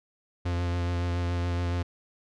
45% pulse tone with vibrato, 87.31 Hz, F2, in tune, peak -26 dBFS, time 0.45-1.83 s, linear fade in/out 10 ms, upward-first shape sine, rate 7.1 Hz, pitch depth 20 cents each way, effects low-pass 5000 Hz 12 dB/octave

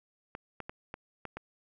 clicks, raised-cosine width 0.5 ms, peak -24 dBFS, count 6, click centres 0.351 / 0.603 / 0.695 / 0.941 / 1.253 / 1.37 s, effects none

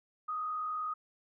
sine tone with frequency modulation, 1245 Hz, D#6, 1 cent sharp, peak -33 dBFS, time 0.28-0.94 s, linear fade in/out 10 ms, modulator 44.5 Hz, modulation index 0.47, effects none

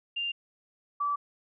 sine tone pair in turn, 2794 / 1155.9 Hz, F7 / D6, 0 / -28 cents, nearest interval octave + minor third, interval 1528 cents, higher first, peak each -29 / -26 dBFS, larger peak second, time 0.16-0.32 / 1-1.16 s, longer neither, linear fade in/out 10 ms, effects none

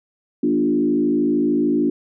sine tone with frequency modulation, 294.1 Hz, D4, 3 cents sharp, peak -15 dBFS, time 0.43-1.9 s, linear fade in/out 5 ms, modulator 53.2 Hz, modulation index 1.2, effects none

